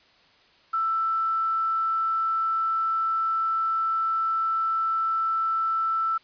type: tone with quantisation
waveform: sine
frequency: 1327 Hz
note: E6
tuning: 11 cents sharp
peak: -22 dBFS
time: 0.73-6.18 s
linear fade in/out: 10 ms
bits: 8
effects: white hiss -58 dBFS RMS until 6.23 s + resampled to 11025 Hz